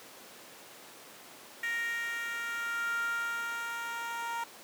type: tone with high-pass filter sweep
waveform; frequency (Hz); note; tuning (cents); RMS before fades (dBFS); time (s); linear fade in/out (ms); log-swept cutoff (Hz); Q
10% pulse; 466.2; A#4; 0; -35; 1.63-4.44; 5; 1900 to 1000; 7
effects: pink hiss -50 dBFS RMS until 4.63 s + high-pass 300 Hz 12 dB/octave